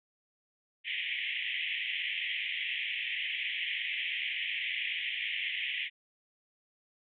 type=band-pass noise; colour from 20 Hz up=pink; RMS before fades=-35 dBFS; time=0.84-5.9 s; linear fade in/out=50 ms; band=1900 to 3300 Hz; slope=96 dB/octave; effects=none